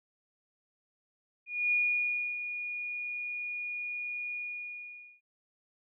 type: tone with ADSR envelope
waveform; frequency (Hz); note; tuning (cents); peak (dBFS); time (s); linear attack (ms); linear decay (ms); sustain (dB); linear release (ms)
sine; 2443; D#7; -32; -24; 1.46-5.21; 260; 650; -10; 870
effects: none